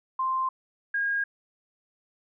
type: tone pair in turn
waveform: sine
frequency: 1046.5 / 1628.4 Hz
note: C6 / G#6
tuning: 0 / -35 cents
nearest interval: minor sixth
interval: 765 cents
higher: second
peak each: -24 dBFS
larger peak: neither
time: 0.19-0.49 / 0.94-1.24 s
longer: neither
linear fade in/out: 5 ms
effects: none